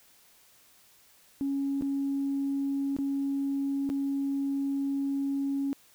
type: tone with dropouts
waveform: sine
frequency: 276.8 Hz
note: C#4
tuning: 2 cents flat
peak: -26 dBFS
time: 1.41-5.73 s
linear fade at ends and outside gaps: 0 ms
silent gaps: 1.811-1.822 / 2.965-2.987 / 3.892-3.9 s
effects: tanh soft clip ceiling -22 dBFS + white hiss -60 dBFS RMS until 5.94 s